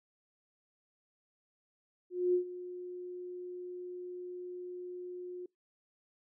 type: tone with ADSR envelope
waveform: sine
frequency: 359.2 Hz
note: F4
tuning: 49 cents sharp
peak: -24 dBFS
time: 2.1-5.46 s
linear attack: 240 ms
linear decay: 100 ms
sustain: -16 dB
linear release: 4 ms
effects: noise-tail reverb RT60 0.2 s tail -26 dB re dry